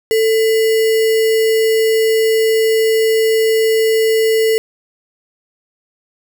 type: tone with sample-and-hold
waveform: sine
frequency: 443.5 Hz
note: A4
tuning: 14 cents sharp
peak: -10 dBFS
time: 0.11-4.58 s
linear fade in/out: 0 ms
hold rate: 2450 Hz
effects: none